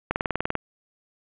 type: click train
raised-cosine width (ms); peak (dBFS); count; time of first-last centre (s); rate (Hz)
0.5; -9; 10; 0.11-0.553; 20.3
effects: resampled to 8000 Hz + 7-bit